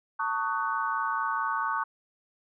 sine chord, D# half-diminished seventh, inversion second, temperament just, 896 / 1120.1 / 1244.5 / 1493.4 Hz, A5 / C#6 / D#6 / F#6, +31 / +18 / 0 / +16 cents, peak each -32 / -30 / -34 / -33 dBFS, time 0.19-1.84 s, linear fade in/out 10 ms, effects none

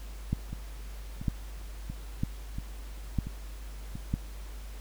two click trains, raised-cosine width 5 ms, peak -24 / -15 dBFS, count 6 / 5, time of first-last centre 0.53-3.955 / 0.33-4.14 s, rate 1.46 / 1.05 Hz, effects added 50 Hz sine -39 dBFS peak until 4.8 s + pink hiss -52 dBFS RMS until 4.8 s

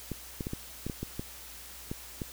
clicks, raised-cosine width 3 ms, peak -21 dBFS, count 10, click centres 0.117 / 0.408 / 0.469 / 0.534 / 0.866 / 0.898 / 1.03 / 1.195 / 1.915 / 2.218 s, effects added 60 Hz sine -54 dBFS peak until 2.32 s + white hiss -47 dBFS RMS until 2.32 s

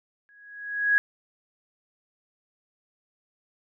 sine tone with exponential growth, 1661.2 Hz, G#6, in tune, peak -15 dBFS, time 0.29-0.98 s, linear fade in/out 0 ms, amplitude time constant 150 ms, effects none

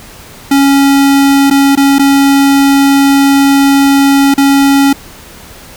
square tone with dropouts, 277.2 Hz, C#4, in tune, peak -5 dBFS, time 0.51-4.93 s, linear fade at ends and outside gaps 5 ms, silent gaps 1.501-1.509 / 1.754-1.773 / 1.985-1.993 / 4.341-4.378 s, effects pink hiss -33 dBFS RMS until 5.76 s

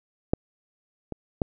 clicks, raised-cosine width 2 ms, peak -7 / -19 / -10 dBFS, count 3, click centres 0.335 / 1.123 / 1.418 s, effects none

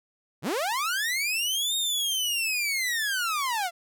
sawtooth linear two-way sweep, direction up then down, 98.8 to 3729 to 662 Hz, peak -22 dBFS, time 0.42-3.71 s, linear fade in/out 50 ms, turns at 1.76 s, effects none

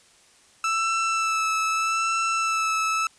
30% pulse tone with vibrato, 1320 Hz, E6, 2 cents sharp, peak -19 dBFS, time 0.64-3.07 s, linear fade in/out 2 ms, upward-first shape sine, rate 0.8 Hz, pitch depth 20 cents each way, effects white hiss -56 dBFS RMS until 3.18 s + resampled to 22050 Hz

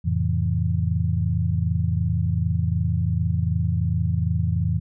sine chord, F major seventh, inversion none, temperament equal with one note detuned, 87.31 / 110 / 133.87 / 164.81 Hz, F2 / A2 / C3 / E3, 0 / 0 / +40 / 0 cents, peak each -23 / -25 / -29 / -25 dBFS, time 0.04-4.8 s, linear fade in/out 20 ms, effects none

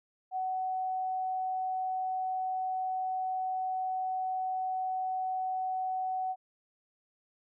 sine tone, 749 Hz, F#5, 21 cents sharp, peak -30 dBFS, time 0.31-6.36 s, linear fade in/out 50 ms, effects none

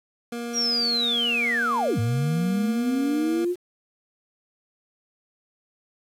25% pulse tone, 236.5 Hz, A#3, 25 cents sharp, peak -26 dBFS, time 0.32-3.45 s, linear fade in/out 5 ms
sine linear two-way sweep, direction down then up, 5790 to 103.83 to 363.7 Hz, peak -21 dBFS, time 0.53-3.56 s, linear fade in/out 50 ms, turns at 1.99 s
effects resampled to 32000 Hz + 8-bit

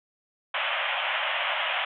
white band-pass noise, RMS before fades -28 dBFS, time 0.54-1.85 s, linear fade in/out 5 ms, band 550 to 3300 Hz, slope 96 dB/octave, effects none

